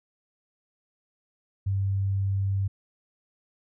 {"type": "tone", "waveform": "sine", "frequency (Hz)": 97.8, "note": "G2", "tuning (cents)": -4, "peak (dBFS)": -23, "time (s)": [1.66, 2.68], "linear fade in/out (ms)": 10, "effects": []}